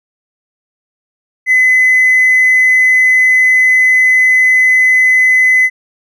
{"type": "tone with hard clipping", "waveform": "sine", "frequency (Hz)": 2023, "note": "B6", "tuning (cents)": 41, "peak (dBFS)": -6, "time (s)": [1.46, 5.7], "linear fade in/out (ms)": 50, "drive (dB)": 1, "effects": []}